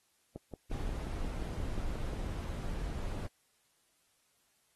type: click train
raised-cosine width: 2 ms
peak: -29 dBFS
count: 11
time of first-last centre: 0.36-2.133 s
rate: 5.64 Hz
type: noise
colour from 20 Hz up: brown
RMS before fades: -37 dBFS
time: 0.71-3.27 s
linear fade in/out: 5 ms
effects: white hiss -73 dBFS RMS until 4.75 s + AAC 32 kbps